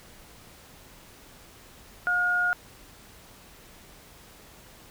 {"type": "tone pair together", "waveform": "sine", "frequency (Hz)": [716, 1432], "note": ["F5", "F6"], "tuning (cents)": [43, 43], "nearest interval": "octave", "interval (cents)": 1200, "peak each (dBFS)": [-32, -22], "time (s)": [2.07, 2.53], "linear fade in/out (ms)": 0, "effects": ["pink hiss -51 dBFS RMS until 4.9 s"]}